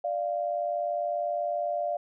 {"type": "tone pair together", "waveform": "sine", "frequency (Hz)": [593, 693.1], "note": ["D5", "F5"], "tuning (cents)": [17, -13], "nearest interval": "minor third", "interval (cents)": 270, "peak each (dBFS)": [-30, -29], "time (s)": [0.04, 1.97], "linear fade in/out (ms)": 5, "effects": []}